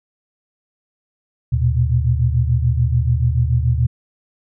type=tone cluster; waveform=sine; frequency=76.7 / 116.5 / 123.4 Hz; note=D#2 / A#2 / B2; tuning=-24 / -1 / -1 cents; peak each=-18 dBFS; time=1.52-3.87 s; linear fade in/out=10 ms; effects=none